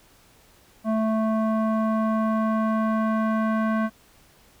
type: tone with low-pass filter sweep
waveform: square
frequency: 220 Hz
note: A3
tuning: in tune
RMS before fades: -23 dBFS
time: 0.84-3.9 s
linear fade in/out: 50 ms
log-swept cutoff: 900 to 1400 Hz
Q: 2.3
effects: pink hiss -56 dBFS RMS until 4.6 s